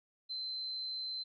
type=tone; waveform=sine; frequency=4083 Hz; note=C8; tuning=43 cents flat; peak=-37 dBFS; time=0.29-1.24 s; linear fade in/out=20 ms; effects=none